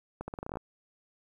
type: accelerating click train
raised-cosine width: 1 ms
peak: -23 dBFS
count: 11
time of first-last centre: 0.21-0.571 s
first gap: 70 ms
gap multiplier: 0.84
effects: 10-bit